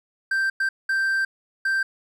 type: tone bursts at uneven times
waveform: triangle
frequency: 1568 Hz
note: G6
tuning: in tune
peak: -18 dBFS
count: 4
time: 0.31-0.5 / 0.6-0.69 / 0.89-1.25 / 1.65-1.83 s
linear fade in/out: 5 ms
effects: none